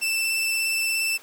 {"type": "tone with vibrato", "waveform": "sawtooth", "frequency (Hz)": 2660, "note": "E7", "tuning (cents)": 15, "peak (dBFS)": -19, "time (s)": [0.01, 1.18], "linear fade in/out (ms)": 20, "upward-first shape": "sine", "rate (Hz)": 17, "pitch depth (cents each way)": 18, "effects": ["pink hiss -47 dBFS RMS until 1.22 s", "high-pass 400 Hz 12 dB/octave"]}